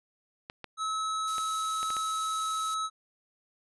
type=clicks; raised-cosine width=0.3 ms; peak=-23 dBFS; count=6; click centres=0.499 / 0.643 / 1.382 / 1.83 / 1.904 / 1.967 s
type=tone; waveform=square; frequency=1292 Hz; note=E6; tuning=35 cents flat; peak=-30 dBFS; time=0.77-2.9 s; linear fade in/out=50 ms
type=noise; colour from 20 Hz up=violet; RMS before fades=-36 dBFS; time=1.27-2.75 s; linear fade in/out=10 ms
effects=resampled to 24000 Hz